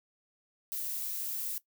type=noise; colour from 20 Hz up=violet; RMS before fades=-36 dBFS; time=0.72-1.58 s; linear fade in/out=0 ms; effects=noise-tail reverb RT60 0.1 s tail -18 dB re dry